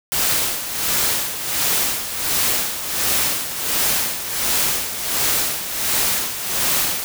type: noise with tremolo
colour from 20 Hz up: white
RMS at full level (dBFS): -18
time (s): 0.12-7.04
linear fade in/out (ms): 0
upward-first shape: sine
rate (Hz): 1.4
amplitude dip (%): 65
effects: none